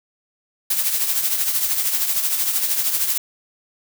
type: noise with tremolo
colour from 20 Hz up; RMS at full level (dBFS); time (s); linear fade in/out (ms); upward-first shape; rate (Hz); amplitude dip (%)
blue; -18; 0.7-3.18; 5; triangle; 13; 60
effects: none